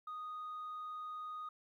sine tone, 1241 Hz, D#6, 5 cents flat, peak -40 dBFS, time 0.07-1.49 s, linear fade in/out 5 ms, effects tanh soft clip ceiling -40 dBFS + 13-bit

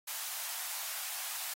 white high-pass noise, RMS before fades -39 dBFS, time 0.07-1.54 s, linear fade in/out 10 ms, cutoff 640 Hz, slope 48 dB/octave, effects AAC 48 kbps

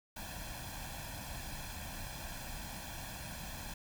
pink noise with comb filter, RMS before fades -44 dBFS, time 0.16-3.74 s, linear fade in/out 5 ms, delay 1.2 ms, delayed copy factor +0.75, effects none

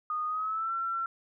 sine tone with pitch glide, 1233 to 1352.4 Hz, D#6 to E6, -16 to +44 cents, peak -29 dBFS, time 0.1-1.06 s, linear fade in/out 2 ms, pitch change +160 cents, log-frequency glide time 0.26-0.73 s, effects none

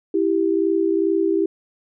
sine tone pair together, 329.6 / 392 Hz, E4 / G4, 0 / 0 cents, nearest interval minor third, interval 300 cents, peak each -19 dBFS, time 0.14-1.46 s, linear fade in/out 5 ms, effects none

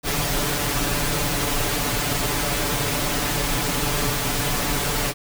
pink noise with comb filter, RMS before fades -23 dBFS, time 0.03-5.14 s, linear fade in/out 50 ms, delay 6.9 ms, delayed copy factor +0.95, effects none

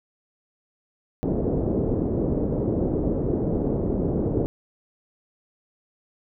white low-pass noise, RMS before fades -24 dBFS, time 1.23-4.46 s, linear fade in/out 0 ms, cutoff 450 Hz, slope 24 dB/octave, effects none

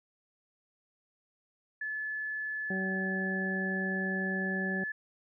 sine tone, 1726 Hz, A6, 34 cents flat, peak -33 dBFS, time 1.81-4.92 s, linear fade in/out 5 ms
harmonic tone, 190 Hz, F#3, 46 cents sharp, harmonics 1 / 2 / 3 / 4, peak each -33 / -39 / -43 / -45 dBFS, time 2.7-4.84 s, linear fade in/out 5 ms
effects none

